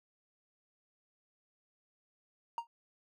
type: tone with exponential decay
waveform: triangle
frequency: 932.3 Hz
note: A#5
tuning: in tune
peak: -28 dBFS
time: 2.58-2.67 s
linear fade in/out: 1 ms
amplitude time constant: 19 ms
effects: none